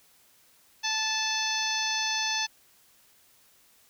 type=harmonic tone; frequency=875 Hz; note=A5; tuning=10 cents flat; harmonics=1 / 2 / 3 / 4 / 5 / 6 / 7; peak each=-34 / -34 / -34 / -34 / -34 / -34 / -34 dBFS; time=0.83-2.47 s; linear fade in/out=20 ms; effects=white hiss -61 dBFS RMS until 3.89 s